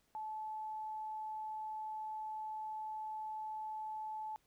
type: tone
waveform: sine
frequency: 866 Hz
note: A5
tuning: 28 cents flat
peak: -40 dBFS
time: 0.15-4.36 s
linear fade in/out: 0 ms
effects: pink hiss -75 dBFS RMS until 4.46 s